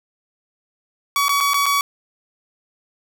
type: tone with dropouts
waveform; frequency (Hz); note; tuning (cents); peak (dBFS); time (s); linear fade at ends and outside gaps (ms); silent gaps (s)
sawtooth; 1132; C#6; +36; -12; 1.16-1.81; 1; 1.283-1.292 / 1.404-1.408 / 1.535-1.542 / 1.658-1.663
effects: none